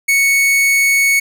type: tone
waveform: 45% pulse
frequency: 2217 Hz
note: C#7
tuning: in tune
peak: -10 dBFS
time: 0.08-1.2 s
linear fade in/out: 10 ms
effects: none